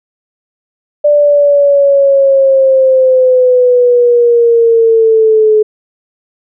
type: linear sweep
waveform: sine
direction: down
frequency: 590 to 426.7 Hz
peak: -4 dBFS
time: 1.04-5.63 s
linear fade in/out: 10 ms
effects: none